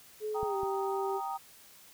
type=tone with pitch glide; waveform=sine; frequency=427.3 to 389.6 Hz; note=G#4 to G4; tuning=+49 to -11 cents; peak=-32 dBFS; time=0.2-1.21 s; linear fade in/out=50 ms; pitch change=-160 cents; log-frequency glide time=0.44-0.56 s
type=chord; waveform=sine; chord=Eb major; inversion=first; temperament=equal; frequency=784 / 932.3 / 1244.5 Hz; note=G5 / Bb5 / Eb6; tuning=0 / 0 / 0 cents; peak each=-36 / -38 / -40 dBFS; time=0.34-1.38 s; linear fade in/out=20 ms
type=clicks; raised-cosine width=5 ms; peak=-29 / -34 dBFS; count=2; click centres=0.431 / 0.633 s
effects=white hiss -56 dBFS RMS until 1.93 s